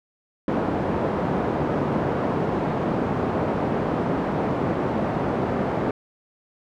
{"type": "band-pass noise", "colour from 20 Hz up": "pink", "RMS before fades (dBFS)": -24, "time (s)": [0.48, 5.91], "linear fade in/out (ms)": 2, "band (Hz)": [150, 850], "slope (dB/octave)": 12, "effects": []}